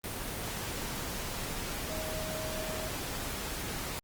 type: tone in noise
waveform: sine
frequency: 630 Hz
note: D#5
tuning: 21 cents sharp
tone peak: -39 dBFS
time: 1.9-2.88 s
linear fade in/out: 0 ms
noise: pink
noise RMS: -37 dBFS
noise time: 0.04-3.99 s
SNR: -5 dB
effects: Opus 24 kbps